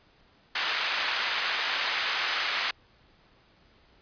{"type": "band-pass noise", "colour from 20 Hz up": "pink", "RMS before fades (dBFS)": -29, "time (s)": [0.55, 2.71], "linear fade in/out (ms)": 5, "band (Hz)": [1400, 4200], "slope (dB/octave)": 12, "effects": ["pink hiss -61 dBFS RMS until 4.01 s", "resampled to 11025 Hz"]}